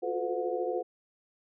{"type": "tone cluster", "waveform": "sine", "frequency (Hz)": [352.3, 365.7, 438.3, 507, 724], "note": ["F4", "F#4", "A4", "B4", "F#5"], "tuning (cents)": [15, -20, -7, 45, -38], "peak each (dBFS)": [-35, -37, -36, -33, -37], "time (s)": [0.02, 0.83], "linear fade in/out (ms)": 20, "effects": []}